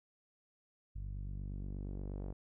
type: tone with low-pass filter sweep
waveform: sawtooth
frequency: 48.39 Hz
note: G1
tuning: 22 cents flat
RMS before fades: -42 dBFS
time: 0.95-2.33 s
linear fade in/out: 10 ms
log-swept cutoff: 100 to 620 Hz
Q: 1
effects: none